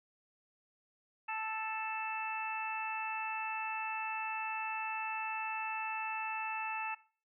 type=harmonic tone with a mistuned harmonic; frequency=440 Hz; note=A4; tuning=in tune; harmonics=2 / 3 / 4 / 5 / 6; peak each=-39 / -44 / -46 / -50 / -40 dBFS; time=1.28-6.95 s; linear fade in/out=10 ms; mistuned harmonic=5; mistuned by=-15 cents; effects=noise-tail reverb RT60 0.4 s tail -19 dB re dry